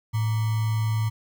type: tone with sample-and-hold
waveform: sine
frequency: 109.9 Hz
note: A2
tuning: 2 cents flat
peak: -21 dBFS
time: 0.13-1.1 s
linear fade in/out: 20 ms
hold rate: 1050 Hz
effects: none